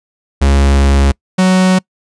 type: tone pair in turn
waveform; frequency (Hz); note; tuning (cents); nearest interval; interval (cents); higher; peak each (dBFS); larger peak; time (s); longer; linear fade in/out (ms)
45% pulse; 69.3 / 185.81; C#2 / F#3; 0 / +8; octave + perfect fourth; 1708; second; -7; neither; 0.41-1.12 / 1.38-1.79; first; 10
effects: noise-tail reverb RT60 0.1 s tail -26 dB re dry + resampled to 22050 Hz